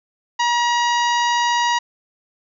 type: harmonic tone with a mistuned harmonic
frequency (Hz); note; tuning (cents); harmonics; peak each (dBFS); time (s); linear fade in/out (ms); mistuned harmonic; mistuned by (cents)
955; A#5; +42; 1 / 2 / 3 / 4 / 5 / 6 / 7; -17 / -23 / -27 / -29 / -31 / -33 / -34; 0.39-1.79; 10; 6; +22
effects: none